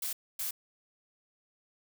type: noise bursts at uneven times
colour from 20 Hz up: blue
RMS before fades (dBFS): -35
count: 2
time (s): 0.02-0.13 / 0.39-0.51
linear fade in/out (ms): 5
effects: none

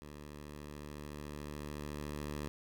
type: tone with level ramp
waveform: 10% pulse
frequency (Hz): 73.8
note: D2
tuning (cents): +9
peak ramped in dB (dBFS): -40 to -30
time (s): 0.02-2.48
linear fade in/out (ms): 0
effects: none

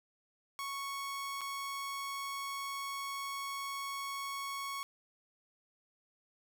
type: tone with dropouts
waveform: sawtooth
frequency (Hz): 1107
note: C#6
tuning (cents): -3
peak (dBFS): -34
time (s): 0.59-4.83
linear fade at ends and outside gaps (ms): 0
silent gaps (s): 1.409-1.415
effects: none

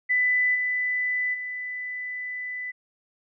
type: tone with level steps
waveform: sine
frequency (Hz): 1995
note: B6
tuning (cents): +17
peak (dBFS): -19 / -23 / -30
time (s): 0.09-2.72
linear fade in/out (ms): 20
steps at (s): 0.54 / 1.33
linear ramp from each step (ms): 20
effects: none

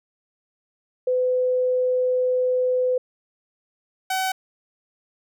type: tone pair in turn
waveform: sine / sawtooth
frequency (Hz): 505 / 756.6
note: B4 / F#5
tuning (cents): +39 / +38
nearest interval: perfect fifth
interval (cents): 699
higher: second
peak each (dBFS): -18 / -18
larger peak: neither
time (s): 1.07-2.98 / 4.1-4.32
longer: first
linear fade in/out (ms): 5
effects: none

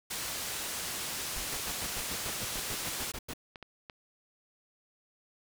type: low-pass noise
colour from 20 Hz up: white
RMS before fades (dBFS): -37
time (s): 0.1-3.12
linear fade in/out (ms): 10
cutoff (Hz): 11000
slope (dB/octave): 12
type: noise with exponential decay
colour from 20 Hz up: brown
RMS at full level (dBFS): -37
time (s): 1.36-1.66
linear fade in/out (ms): 2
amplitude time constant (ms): 64
type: noise bursts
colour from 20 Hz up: pink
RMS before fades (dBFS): -39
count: 13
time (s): 1.52-3.336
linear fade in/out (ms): 5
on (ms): 52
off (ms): 95
type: clicks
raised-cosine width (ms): 0.3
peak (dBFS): -28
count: 3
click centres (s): 3.558 / 3.627 / 3.898
effects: none

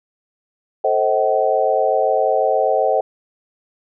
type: chord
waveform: sine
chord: A diminished seventh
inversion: none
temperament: just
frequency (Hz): 440 / 528 / 633.6 / 760.3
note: A4 / C5 / Eb5 / Gb5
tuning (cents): 0 / +16 / +31 / +47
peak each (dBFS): -21 / -19 / -19 / -19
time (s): 0.84-3.01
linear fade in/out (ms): 5
effects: none

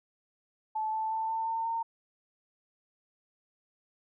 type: tone with pitch steps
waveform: sine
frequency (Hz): 870 / 878.6 / 887.3 / 896 / 904.9 / 913.8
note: A5 / A5 / A5 / A5 / A5 / A#5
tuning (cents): -20 / -3 / +14 / +31 / +48 / -35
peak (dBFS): -29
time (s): 0.75-1.83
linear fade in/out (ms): 10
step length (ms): 180
effects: none

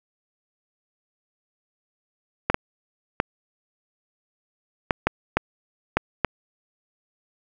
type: clicks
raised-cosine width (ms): 0.5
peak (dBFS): -3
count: 8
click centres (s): 2.5 / 2.544 / 3.201 / 4.908 / 5.07 / 5.37 / 5.97 / 6.247
effects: none

